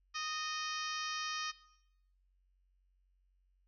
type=harmonic tone with a mistuned harmonic; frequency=622.3 Hz; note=D#5; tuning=in tune; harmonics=2 / 3 / 4 / 5 / 6 / 7 / 8 / 9 / 10; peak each=-41 / -45 / -45 / -47 / -50 / -50 / -47 / -46 / -55 dBFS; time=0.14-1.52 s; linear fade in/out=20 ms; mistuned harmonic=3; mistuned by=-24 cents; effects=noise-tail reverb RT60 0.9 s tail -19 dB re dry + added 46 Hz sine -70 dBFS peak until 3.67 s